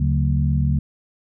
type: tone cluster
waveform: sine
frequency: 75 / 142.5 / 185.5 / 225.3 Hz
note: D2 / C#3 / F#3 / A3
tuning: +37 / +48 / +5 / +41 cents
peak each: -20 / -19 / -27 / -27 dBFS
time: 0-0.79 s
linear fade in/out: 5 ms
effects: none